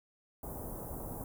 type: band-stop noise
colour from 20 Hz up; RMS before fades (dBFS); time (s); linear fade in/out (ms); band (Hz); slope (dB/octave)
pink; -42; 0.43-1.24; 2; 940 to 11000; 24
effects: none